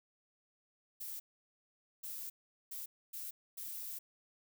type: noise bursts at uneven times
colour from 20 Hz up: violet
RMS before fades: -44 dBFS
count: 5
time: 1-1.2 / 2.03-2.3 / 2.71-2.86 / 3.13-3.31 / 3.57-3.99 s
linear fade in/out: 10 ms
effects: none